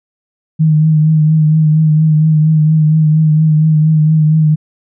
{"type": "tone with vibrato", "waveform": "sine", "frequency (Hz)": 155.56, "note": "D#3", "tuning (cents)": 0, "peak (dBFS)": -6, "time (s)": [0.59, 4.56], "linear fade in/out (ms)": 20, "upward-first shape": "triangle", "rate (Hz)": 4.3, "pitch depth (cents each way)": 39, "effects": []}